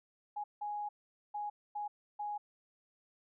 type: tone bursts at uneven times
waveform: sine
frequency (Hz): 830.6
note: G#5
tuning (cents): 0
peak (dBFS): -36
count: 5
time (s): 0.36-0.44 / 0.61-0.89 / 1.34-1.5 / 1.75-1.88 / 2.19-2.38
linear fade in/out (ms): 10
effects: none